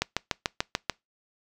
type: click train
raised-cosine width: 0.2 ms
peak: -7 dBFS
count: 7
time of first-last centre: 0.02-0.897 s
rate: 6.84 Hz
effects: noise-tail reverb RT60 0.2 s tail -25 dB re dry